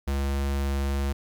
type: tone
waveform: square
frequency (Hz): 69.3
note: C#2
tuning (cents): 0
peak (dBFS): -25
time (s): 0.07-1.13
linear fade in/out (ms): 10
effects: 11-bit